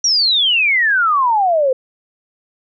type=exponential sweep; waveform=sine; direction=down; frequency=5840 to 503 Hz; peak=-11 dBFS; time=0.04-1.73 s; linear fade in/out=5 ms; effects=none